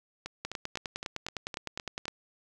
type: two click trains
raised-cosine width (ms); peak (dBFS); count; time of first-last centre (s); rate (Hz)
0.2; -17 / -20; 17 / 8; 0.45-2.081 / 0.26-2.055; 9.81 / 3.9
effects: none